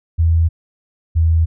sine tone pair in turn, 82.41 / 81.6 Hz, E2 / E2, 0 / -17 cents, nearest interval unison, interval 17 cents, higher first, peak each -10 dBFS, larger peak neither, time 0.18-0.49 / 1.15-1.46 s, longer neither, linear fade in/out 20 ms, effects none

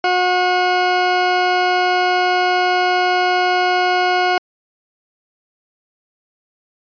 20% pulse tone pair together, 362.5 / 725 Hz, F#4 / F#5, -35 / -35 cents, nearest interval octave, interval 1200 cents, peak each -13 dBFS, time 0.04-4.38 s, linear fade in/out 2 ms, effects resampled to 11025 Hz

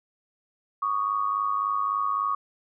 sine tone pair together, 1119 / 1222.6 Hz, C#6 / D#6, +16 / -31 cents, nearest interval major second, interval 153 cents, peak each -25 / -28 dBFS, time 0.82-2.35 s, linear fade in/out 5 ms, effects none

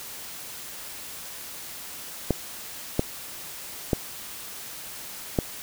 clicks, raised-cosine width 2 ms, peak -7 dBFS, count 4, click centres 2.307 / 2.994 / 3.932 / 5.388 s, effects white hiss -39 dBFS RMS until 5.62 s

